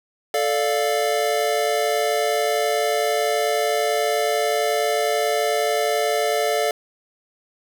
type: chord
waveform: square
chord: D minor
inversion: second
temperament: equal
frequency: 440 / 587.3 / 698.5 Hz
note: A4 / D5 / F5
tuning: 0 / 0 / 0 cents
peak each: -24 dBFS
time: 0.34-6.71 s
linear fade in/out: 2 ms
effects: none